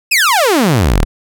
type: exponential sweep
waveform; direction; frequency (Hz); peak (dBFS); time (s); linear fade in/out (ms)
sawtooth; down; 2700 to 30.61; -5; 0.11-1.05; 10
effects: none